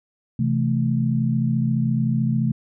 sine chord, A minor, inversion first, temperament equal, 130.81 / 164.81 / 220 Hz, C3 / E3 / A3, 0 / 0 / 0 cents, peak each -21 / -25 / -22 dBFS, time 0.39-2.52 s, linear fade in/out 5 ms, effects none

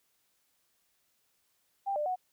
sine tone with pitch steps, 791 / 597 / 737 Hz, G5 / D5 / F#5, +15 / +28 / -7 cents, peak -29 dBFS, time 1.86-2.16 s, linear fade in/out 20 ms, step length 100 ms, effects white hiss -74 dBFS RMS until 2.32 s

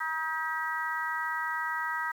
harmonic tone with a mistuned harmonic, 317.4 Hz, D#4, 35 cents sharp, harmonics 3 / 4 / 5 / 6, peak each -35 / -35 / -35 / -35 dBFS, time 0-2.12 s, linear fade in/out 10 ms, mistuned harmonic 6, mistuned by +23 cents, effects 9-bit

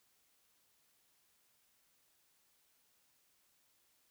silence, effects white hiss -74 dBFS RMS until 4.1 s

